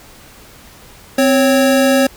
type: tone pair together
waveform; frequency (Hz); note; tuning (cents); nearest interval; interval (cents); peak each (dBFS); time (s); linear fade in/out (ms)
square; 260 / 550.9; C4 / C#5; -11 / -11; octave + minor second; 1300; -13; 1.18-2.07; 5
effects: pink hiss -41 dBFS RMS until 2.16 s